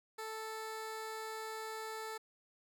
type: tone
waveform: 15% pulse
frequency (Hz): 440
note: A4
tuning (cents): 0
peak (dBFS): -35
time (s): 0.18-2.18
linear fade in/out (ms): 10
effects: none